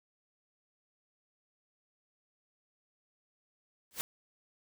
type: noise with exponential growth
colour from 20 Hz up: white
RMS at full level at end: -31 dBFS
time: 3.91-4.01 s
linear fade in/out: 0 ms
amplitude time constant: 21 ms
effects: none